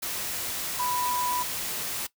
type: tone in noise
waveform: sine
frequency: 987.8 Hz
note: B5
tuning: in tune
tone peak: -27 dBFS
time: 0.79-1.43 s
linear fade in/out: 10 ms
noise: white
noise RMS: -32 dBFS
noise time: 0.02-2.07 s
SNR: +2 dB
effects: noise-tail reverb RT60 0.1 s tail -18 dB re dry